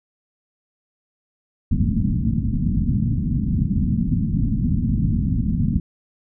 white low-pass noise, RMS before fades -20 dBFS, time 1.71-5.8 s, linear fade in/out 5 ms, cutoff 240 Hz, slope 48 dB/octave, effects none

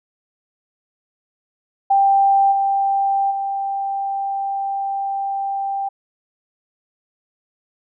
sine tone with level steps, 788 Hz, G5, 9 cents sharp, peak -11 / -15 / -20 dBFS, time 1.9-5.89 s, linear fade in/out 10 ms, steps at 2.51 / 3.3 s, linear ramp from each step 20 ms, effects none

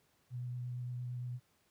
sine tone with vibrato, 123.47 Hz, B2, in tune, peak -37 dBFS, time 0.3-1.4 s, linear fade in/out 50 ms, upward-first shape triangle, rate 8.7 Hz, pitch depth 16 cents each way, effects pink hiss -73 dBFS RMS until 1.7 s + high-pass 80 Hz 12 dB/octave

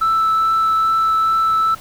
sine tone with vibrato, 1318.5 Hz, E6, in tune, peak -11 dBFS, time 0.01-1.75 s, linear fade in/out 10 ms, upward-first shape triangle, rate 2.4 Hz, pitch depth 8 cents each way, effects tanh soft clip ceiling -11 dBFS + pink hiss -40 dBFS RMS until 1.8 s

